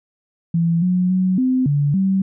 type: tone with pitch steps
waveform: sine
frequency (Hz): 167.7 / 181.5 / 185.6 / 257 / 144 / 192.1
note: E3 / F#3 / F#3 / C4 / D3 / G3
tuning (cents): +30 / -33 / +6 / -31 / -34 / -35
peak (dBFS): -14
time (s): 0.54-2.22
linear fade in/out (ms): 5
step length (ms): 280
effects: none

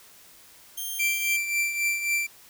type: tone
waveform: 5% pulse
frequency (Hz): 3181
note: G7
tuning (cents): +25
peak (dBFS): -22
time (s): 0.77-1.37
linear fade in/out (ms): 10
type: tone with tremolo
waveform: 45% pulse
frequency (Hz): 2349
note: D7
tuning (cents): 0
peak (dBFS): -21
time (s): 0.99-2.27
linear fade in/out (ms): 10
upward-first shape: triangle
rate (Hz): 3.7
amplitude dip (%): 65
effects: white hiss -52 dBFS RMS until 2.49 s

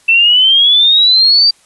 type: exponential sweep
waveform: sine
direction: up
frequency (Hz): 2657 to 4699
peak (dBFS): -5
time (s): 0.08-1.51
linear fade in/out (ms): 10
effects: white hiss -49 dBFS RMS until 1.65 s + resampled to 24000 Hz

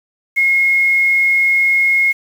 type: tone with quantisation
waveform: sine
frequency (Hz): 2158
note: C#7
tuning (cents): -47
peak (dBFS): -10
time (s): 0.36-2.13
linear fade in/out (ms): 20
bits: 6
effects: none

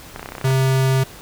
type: clicks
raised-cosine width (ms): 0.5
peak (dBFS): -15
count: 12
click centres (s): 0.161 / 0.195 / 0.229 / 0.259 / 0.289 / 0.321 / 0.352 / 0.382 / 0.413 / 0.443 / 0.476 / 0.506
type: tone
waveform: square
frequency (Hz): 132.5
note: C3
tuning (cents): +22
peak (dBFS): -15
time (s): 0.44-1.04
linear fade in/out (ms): 10
effects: pink hiss -40 dBFS RMS until 1.21 s

